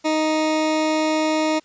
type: tone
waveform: 20% pulse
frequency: 311.6 Hz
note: D#4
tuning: 3 cents sharp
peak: -13 dBFS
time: 0.04-1.6 s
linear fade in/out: 20 ms
effects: white hiss -57 dBFS RMS until 1.64 s + resampled to 16000 Hz